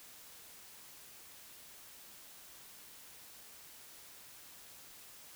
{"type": "silence", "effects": ["white hiss -55 dBFS RMS until 5.35 s"]}